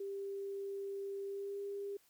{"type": "tone with pitch glide", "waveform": "sine", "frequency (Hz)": [395.7, 401], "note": ["G4", "G4"], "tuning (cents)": [16, 39], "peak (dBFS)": -39, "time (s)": [0, 1.97], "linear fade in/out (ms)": 5, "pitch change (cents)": 23, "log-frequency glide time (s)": [1.26, 1.6], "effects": ["white hiss -70 dBFS RMS until 2.09 s"]}